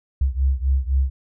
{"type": "beating tone pair", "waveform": "sine", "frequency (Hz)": [65.41, 69.31], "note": ["C2", "C#2"], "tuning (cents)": [0, 0], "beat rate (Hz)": 3.9, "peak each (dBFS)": [-19, -21], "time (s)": [0.21, 1.1], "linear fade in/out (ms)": 5, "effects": []}